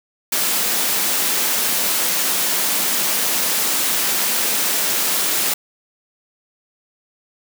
white high-pass noise, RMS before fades -19 dBFS, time 0.32-5.54 s, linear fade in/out 5 ms, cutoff 160 Hz, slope 48 dB/octave, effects none

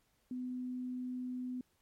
sine tone, 251.5 Hz, B3, 32 cents sharp, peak -37 dBFS, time 0.31-1.61 s, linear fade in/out 2 ms, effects pink hiss -75 dBFS RMS until 1.81 s + MP3 64 kbps

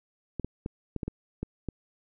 clicks, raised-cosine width 3 ms, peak -19 dBFS, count 8, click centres 0.397 / 0.446 / 0.661 / 0.963 / 1.032 / 1.08 / 1.43 / 1.687 s, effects none

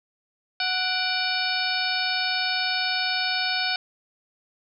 harmonic tone with a mistuned harmonic, 740 Hz, F#5, in tune, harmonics 1 / 2 / 3 / 4 / 5 / 6 / 7, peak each -31 / -29 / -30 / -33 / -31 / -29 / -33 dBFS, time 0.6-3.76 s, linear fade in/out 2 ms, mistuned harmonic 3, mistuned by +100 cents, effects none

